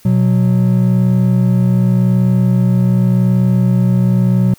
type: tone pair together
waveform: triangle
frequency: 123.47 / 184.35 Hz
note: B2 / F#3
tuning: 0 / -6 cents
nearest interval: perfect fifth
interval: 694 cents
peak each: -10 dBFS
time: 0.05-4.54 s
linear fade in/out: 5 ms
effects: white hiss -47 dBFS RMS until 4.58 s